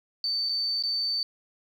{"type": "tone with dropouts", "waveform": "sine", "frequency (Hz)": 4556, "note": "C#8", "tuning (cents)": 47, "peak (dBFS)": -25, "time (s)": [0.24, 1.23], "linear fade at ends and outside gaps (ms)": 1, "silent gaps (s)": [[0.489, 0.493], [0.825, 0.836]], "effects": ["9-bit"]}